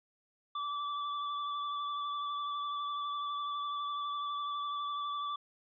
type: tone with vibrato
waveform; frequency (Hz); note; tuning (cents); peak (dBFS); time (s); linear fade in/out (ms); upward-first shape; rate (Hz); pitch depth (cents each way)
square; 1160; D6; -22; -35; 0.55-5.36; 5; sine; 12; 18
effects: resampled to 11025 Hz